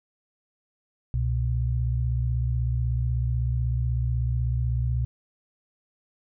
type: tone pair together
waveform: sine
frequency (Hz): 65.41 / 121.57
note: C2 / B2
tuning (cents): 0 / -27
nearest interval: major seventh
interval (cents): 1073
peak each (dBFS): -25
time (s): 1.14-5.05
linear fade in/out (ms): 0
effects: none